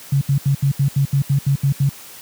sine tone bursts, 138.59 Hz, C#3, in tune, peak -12 dBFS, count 11, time 0.12-1.892 s, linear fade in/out 5 ms, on 92 ms, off 76 ms, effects white hiss -39 dBFS RMS until 2.21 s + high-pass 80 Hz 12 dB/octave

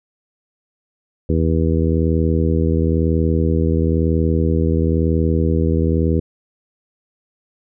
harmonic tone, 81 Hz, E2, 30 cents flat, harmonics 1 / 2 / 3 / 4 / 5 / 6, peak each -17 / -20 / -22 / -23 / -24 / -25 dBFS, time 1.29-6.2 s, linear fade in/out 5 ms, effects none

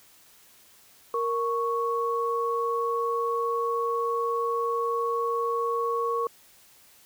sine tone pair together, 466.2 / 1108.8 Hz, A#4 / C#6, 0 / 0 cents, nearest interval octave + minor third, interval 1500 cents, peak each -27 / -27 dBFS, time 1.14-6.27 s, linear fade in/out 2 ms, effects white hiss -56 dBFS RMS until 7.05 s

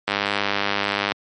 click train, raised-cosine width 0.3 ms, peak -4 dBFS, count 106, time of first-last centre 0.08-1.12 s, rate 101 Hz, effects high-pass 150 Hz 12 dB/octave + MP3 48 kbps

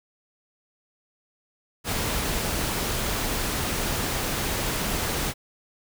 pink noise, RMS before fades -27 dBFS, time 1.84-5.34 s, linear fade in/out 50 ms, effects none

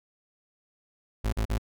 35% pulse tone bursts, 54.1 Hz, A1, 29 cents flat, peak -23 dBFS, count 3, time 1.24-1.582 s, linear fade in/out 10 ms, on 86 ms, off 42 ms, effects none

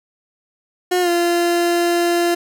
30% pulse tone with pitch glide, 360.8 to 345.1 Hz, F#4 to F4, -44 to -21 cents, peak -12 dBFS, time 0.91-2.35 s, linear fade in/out 10 ms, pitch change -77 cents, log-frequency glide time 1.01-1.09 s, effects none

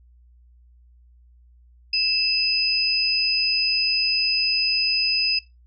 sine tone pair together, 2637 / 5016 Hz, E7 / D#8, 0 / +13 cents, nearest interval major seventh, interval 1113 cents, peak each -25 / -20 dBFS, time 1.93-5.39 s, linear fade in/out 5 ms, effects noise-tail reverb RT60 0.2 s tail -17 dB re dry + added 60 Hz sine -50 dBFS peak until 5.66 s

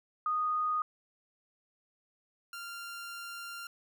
sine / sawtooth tone pair in turn, 1238 / 1389.6 Hz, D#6 / F6, -9 / -9 cents, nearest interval major second, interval 200 cents, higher second, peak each -28 / -37 dBFS, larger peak first, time 0.26-0.82 / 2.53-3.67 s, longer second, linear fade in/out 2 ms, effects none

